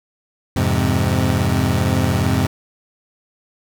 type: chord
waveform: 25% pulse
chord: F minor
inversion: none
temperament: equal with one note detuned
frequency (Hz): 86.3 / 103.83 / 130.81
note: F2 / Ab2 / C3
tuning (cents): -20 / 0 / 0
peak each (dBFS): -16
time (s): 0.56-2.47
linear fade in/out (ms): 5
effects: none